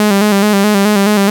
sawtooth tone with vibrato, 204.1 Hz, G#3, 30 cents flat, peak -4 dBFS, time 0-1.3 s, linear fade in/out 2 ms, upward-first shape square, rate 4.7 Hz, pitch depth 54 cents each way, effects none

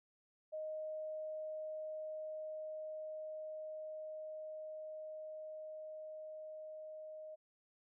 sine tone with level ramp, 622 Hz, D#5, 1 cent flat, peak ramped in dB -40 to -47 dBFS, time 0.52-7.36 s, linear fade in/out 20 ms, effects none

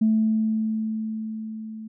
sine tone with level ramp, 219.2 Hz, A3, 6 cents flat, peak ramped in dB -15 to -34 dBFS, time 0.01-1.88 s, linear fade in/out 10 ms, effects tanh soft clip ceiling -11 dBFS

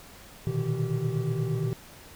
triangle tone cluster, 114.2 / 122.5 / 149.6 / 158.2 / 387 Hz, A#2 / B2 / D3 / D#3 / G4, -35 / -14 / +32 / +29 / -22 cents, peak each -34 / -28 / -31 / -29 / -32 dBFS, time 0.47-1.73 s, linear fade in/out 0 ms, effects pink hiss -49 dBFS RMS until 2.15 s

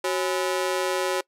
sawtooth ring-modulated tone, 460 Hz, A#4, 23 cents flat, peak -16 dBFS, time 0.04-1.21 s, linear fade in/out 5 ms, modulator 86.3 Hz, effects noise-tail reverb RT60 0.1 s tail -23 dB re dry + low-pass 12000 Hz 12 dB/octave

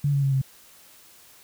sine tone with pitch steps, 143.4 / 140.04 / 136.77 / 133.57 Hz, D3 / C#3 / C#3 / C3, -41 / +18 / -23 / +36 cents, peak -19 dBFS, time 0.04-0.416 s, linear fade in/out 5 ms, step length 94 ms, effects white hiss -52 dBFS RMS until 1.43 s

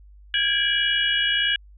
sine tone cluster, 1616 / 1677 / 2340 / 2916 / 3323 Hz, G#6 / G#6 / D7 / F#7 / G#7, -48 / +16 / -7 / -26 / 0 cents, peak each -26 / -27 / -30 / -22 / -27 dBFS, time 0.34-1.56 s, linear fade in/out 2 ms, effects added 50 Hz sine -45 dBFS peak until 1.77 s

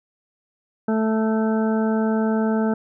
harmonic tone, 220 Hz, A3, in tune, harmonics 1 / 2 / 3 / 4 / 6 / 7, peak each -19 / -25 / -29 / -31 / -35 / -36 dBFS, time 0.88-2.74 s, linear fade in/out 5 ms, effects none

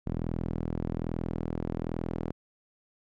sawtooth tone with band-pass filter sweep, 41.2 Hz, E1, in tune, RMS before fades -33 dBFS, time 0.06-2.32 s, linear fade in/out 10 ms, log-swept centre 200 to 310 Hz, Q 0.8, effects none

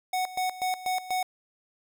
square tone with tremolo, 740 Hz, F#5, in tune, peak -26 dBFS, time 0.13-1.23 s, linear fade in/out 5 ms, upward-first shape square, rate 4.1 Hz, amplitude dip 80%, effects none

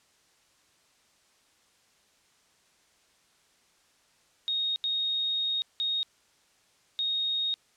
sine tone bursts at uneven times, 3729 Hz, A#7, in tune, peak -26 dBFS, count 4, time 4.48-4.76 / 4.84-5.62 / 5.8-6.03 / 6.99-7.54 s, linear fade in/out 0 ms, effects white hiss -65 dBFS RMS until 7.76 s + low-pass 8000 Hz 12 dB/octave

